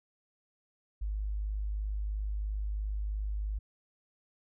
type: tone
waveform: sine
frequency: 51.5 Hz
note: G#1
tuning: 14 cents flat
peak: -31 dBFS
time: 1.01-3.59 s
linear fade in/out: 10 ms
effects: none

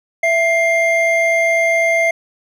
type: tone pair together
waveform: triangle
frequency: 664 / 2108 Hz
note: E5 / C7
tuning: +12 / +12 cents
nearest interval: octave + minor sixth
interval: 2000 cents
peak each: -13 dBFS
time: 0.23-2.11 s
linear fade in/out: 5 ms
effects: none

